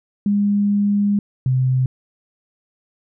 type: tone pair in turn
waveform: sine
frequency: 203.6 / 129.15 Hz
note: G#3 / C3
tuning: -34 / -22 cents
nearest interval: minor sixth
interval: 788 cents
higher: first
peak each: -14 dBFS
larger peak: neither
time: 0.26-1.19 / 1.46-1.86 s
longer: first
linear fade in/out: 2 ms
effects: none